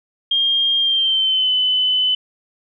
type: tone with pitch glide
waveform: sine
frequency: 3216 to 3018 Hz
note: G7 to F#7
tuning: +44 to +34 cents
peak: -14 dBFS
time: 0.31-2.15 s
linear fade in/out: 5 ms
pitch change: -110 cents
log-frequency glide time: 0.78-1.52 s
effects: none